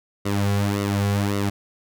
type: tone with flanger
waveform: sawtooth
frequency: 100.8 Hz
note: G2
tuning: 49 cents sharp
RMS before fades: -22 dBFS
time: 0.25-1.5 s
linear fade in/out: 10 ms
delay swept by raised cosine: 1.2 to 3.3 ms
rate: 1.8 Hz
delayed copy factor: -0.75
effects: none